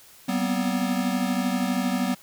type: tone cluster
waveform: square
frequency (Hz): 191 / 241.6 / 254.2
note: G3 / B3 / C4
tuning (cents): -45 / -38 / -50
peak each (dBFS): -28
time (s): 0.28-2.15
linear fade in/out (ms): 10
effects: white hiss -51 dBFS RMS until 2.22 s